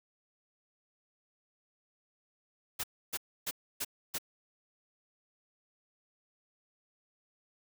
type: noise bursts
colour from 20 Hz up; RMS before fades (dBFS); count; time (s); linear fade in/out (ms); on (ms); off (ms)
white; -35; 5; 2.79-4.185; 10; 47; 290
effects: none